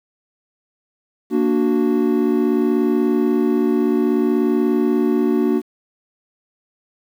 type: chord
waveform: triangle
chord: Bb augmented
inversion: none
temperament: equal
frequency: 233.1 / 293.7 / 370 Hz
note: Bb3 / D4 / F#4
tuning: 0 / 0 / 0 cents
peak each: -17 dBFS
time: 1.3-5.62 s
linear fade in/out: 50 ms
effects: 8-bit